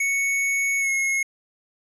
square tone with pitch glide, 2217 to 2168 Hz, C#7 to C#7, 0 to -39 cents, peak -21 dBFS, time 0-1.23 s, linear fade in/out 5 ms, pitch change -39 cents, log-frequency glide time 0.79-0.9 s, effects resampled to 24000 Hz

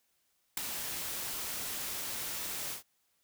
white noise with ADSR envelope, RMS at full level -29 dBFS, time 0.57-2.83 s, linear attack 5 ms, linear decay 5 ms, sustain -9 dB, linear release 120 ms, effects white hiss -75 dBFS RMS until 3.23 s

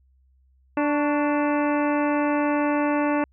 harmonic tone with a mistuned harmonic, 293.7 Hz, D4, in tune, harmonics 1 / 2 / 3 / 4 / 5 / 6 / 7 / 8 / 9, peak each -22 / -26 / -28 / -32 / -34 / -37 / -38 / -42 / -37 dBFS, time 0.77-3.24 s, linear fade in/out 2 ms, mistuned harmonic 4, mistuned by -67 cents, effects added 65 Hz sine -57 dBFS peak until 3.32 s

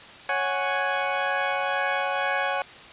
20% pulse chord, C# suspended fourth, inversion none, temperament equal, 554.4 / 740 / 830.6 Hz, C#5 / F#5 / G#5, 0 / 0 / 0 cents, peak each -23 dBFS, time 0.29-2.62 s, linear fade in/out 2 ms, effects white hiss -44 dBFS RMS until 2.92 s + resampled to 8000 Hz

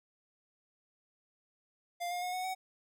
square tone with pitch steps, 698.5 / 711.1 / 724 / 737 / 750.4 Hz, F5 / F5 / F#5 / F#5 / F#5, 0 / +31 / -38 / -7 / +24 cents, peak -35 dBFS, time 2-2.55 s, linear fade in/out 20 ms, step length 110 ms, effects none

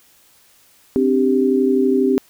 sine chord, C suspended second, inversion none, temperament equal, 261.6 / 293.7 / 392 Hz, C4 / D4 / G4, 0 / 0 / 0 cents, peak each -16 / -22 / -16 dBFS, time 0.96-2.18 s, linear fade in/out 0 ms, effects white hiss -53 dBFS RMS until 2.29 s

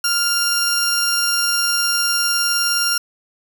sawtooth tone pair together, 1396.9 / 5568 Hz, F6 / F8, 0 / -6 cents, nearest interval 2 octaves, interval 2394 cents, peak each -16 / -16 dBFS, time 0.04-2.98 s, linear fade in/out 5 ms, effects none

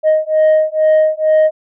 sine beating tone pair, 622.3 / 624.5 Hz, D#5 / D#5, 0 / +6 cents, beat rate 2.2 Hz, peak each -10 dBFS, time 0.03-1.51 s, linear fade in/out 50 ms, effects tanh soft clip ceiling -6 dBFS

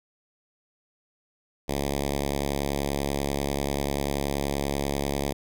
5% pulse tone with notch filter, 70.3 Hz, C#2, 25 cents sharp, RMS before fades -28 dBFS, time 1.68-5.33 s, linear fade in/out 10 ms, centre 1400 Hz, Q 1, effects none

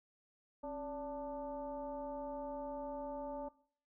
sine tone with frequency modulation, 577 Hz, D5, 31 cents flat, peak -40 dBFS, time 0.63-3.49 s, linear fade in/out 10 ms, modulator 306 Hz, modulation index 1.1, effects noise-tail reverb RT60 0.5 s tail -19 dB re dry

